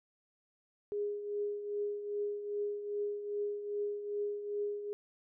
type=tone with tremolo; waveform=sine; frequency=411.9 Hz; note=G#4; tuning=14 cents flat; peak=-31 dBFS; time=0.92-4.93 s; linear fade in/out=0 ms; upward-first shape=triangle; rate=2.5 Hz; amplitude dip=65%; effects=none